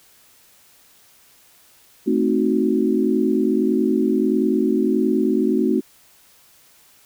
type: chord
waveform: sine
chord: A diminished seventh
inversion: none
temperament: equal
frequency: 220 / 261.6 / 311.1 / 370 Hz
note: A3 / C4 / Eb4 / Gb4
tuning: 0 / 0 / 0 / 0 cents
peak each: -21 / -21 / -22 / -21 dBFS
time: 2.06-5.81 s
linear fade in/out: 20 ms
effects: white hiss -53 dBFS RMS until 7.05 s